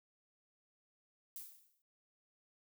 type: noise with exponential decay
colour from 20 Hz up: violet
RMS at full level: -45 dBFS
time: 1.36-1.82 s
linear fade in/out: 1 ms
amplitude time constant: 100 ms
effects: none